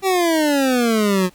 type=exponential sweep; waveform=25% pulse; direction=down; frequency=392 to 178.4 Hz; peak=-11 dBFS; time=0.02-1.3 s; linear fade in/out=50 ms; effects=pink hiss -52 dBFS RMS until 1.34 s